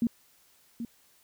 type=tone with echo; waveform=sine; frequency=233.6 Hz; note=A#3; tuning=4 cents sharp; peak=-22 dBFS; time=0.02-0.07 s; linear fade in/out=2 ms; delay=780 ms; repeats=1; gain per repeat=-10 dB; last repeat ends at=0.85 s; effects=white hiss -63 dBFS RMS until 1.23 s